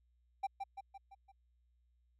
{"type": "tone with echo", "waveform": "triangle", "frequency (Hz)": 786, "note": "G5", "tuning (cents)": 4, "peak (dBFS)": -31, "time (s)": [0.43, 0.47], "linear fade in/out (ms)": 10, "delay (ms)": 170, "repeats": 5, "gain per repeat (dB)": -5, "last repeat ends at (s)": 1.32, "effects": ["added 60 Hz sine -70 dBFS peak until 2.19 s"]}